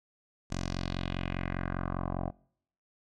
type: tone with low-pass filter sweep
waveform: 10% pulse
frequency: 45 Hz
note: F#1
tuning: 47 cents flat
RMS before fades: -34 dBFS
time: 0.5-2.31 s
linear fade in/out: 20 ms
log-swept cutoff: 6900 to 750 Hz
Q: 2.4
effects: noise-tail reverb RT60 0.7 s tail -26 dB re dry